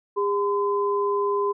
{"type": "tone pair together", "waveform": "sine", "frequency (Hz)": [404.8, 1020], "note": ["G#4", "C6"], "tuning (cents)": [-44, -44], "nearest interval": "octave + major third", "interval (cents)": 1600, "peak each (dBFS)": [-22, -25], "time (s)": [0.16, 1.53], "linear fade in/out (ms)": 20, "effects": []}